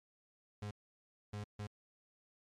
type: tone bursts at uneven times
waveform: 35% pulse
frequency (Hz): 103.8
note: G#2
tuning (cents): 0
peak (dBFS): -39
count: 3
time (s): 0.62-0.71 / 1.33-1.44 / 1.59-1.67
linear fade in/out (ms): 5
effects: low-pass 8000 Hz 12 dB/octave + MP3 96 kbps